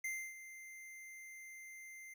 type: tone with ADSR envelope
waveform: square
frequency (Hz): 2087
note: C7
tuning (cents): -5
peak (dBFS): -38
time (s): 0.04-2.14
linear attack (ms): 6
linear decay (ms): 290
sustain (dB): -13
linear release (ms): 8
effects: none